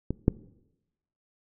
clicks, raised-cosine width 3 ms, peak -15 / -6 dBFS, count 2, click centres 0.106 / 0.281 s, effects noise-tail reverb RT60 0.9 s tail -20 dB re dry

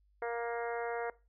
harmonic tone, 234.8 Hz, A#3, 13 cents sharp, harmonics 2 / 3 / 4 / 5 / 6 / 7 / 8 / 9, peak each -36 / -40 / -44 / -49 / -45 / -48 / -49 / -51 dBFS, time 0.22-1.1 s, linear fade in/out 2 ms, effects noise-tail reverb RT60 0.3 s tail -21 dB re dry + added 50 Hz sine -66 dBFS peak until 1.28 s

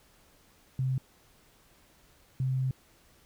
sine tone bursts at uneven times, 130.81 Hz, C3, in tune, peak -26 dBFS, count 2, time 0.79-0.98 / 2.4-2.71 s, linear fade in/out 2 ms, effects pink hiss -62 dBFS RMS until 3.25 s

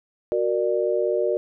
sine chord, Gb augmented, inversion none, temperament equal with one note detuned, 370 / 466.2 / 595.2 Hz, Gb4 / Bb4 / D5, 0 / 0 / +23 cents, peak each -24 dBFS, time 0.32-1.37 s, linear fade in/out 0 ms, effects none

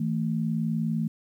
sine tone pair together, 162.1 / 222.1 Hz, E3 / A3, -29 / +16 cents, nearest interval perfect fourth, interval 545 cents, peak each -27 dBFS, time 0-1.08 s, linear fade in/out 5 ms, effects 10-bit

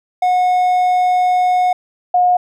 triangle / sine tone pair in turn, 728 / 720.1 Hz, F#5 / F#5, -28 / -47 cents, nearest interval unison, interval 19 cents, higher first, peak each -9 dBFS, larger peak neither, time 0.22-1.73 / 2.14-2.37 s, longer first, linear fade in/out 5 ms, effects none

